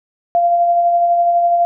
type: tone with tremolo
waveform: sine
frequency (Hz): 692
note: F5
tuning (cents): -16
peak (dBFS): -9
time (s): 0.35-1.65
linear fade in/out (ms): 0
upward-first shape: sine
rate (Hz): 12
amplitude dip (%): 30
effects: none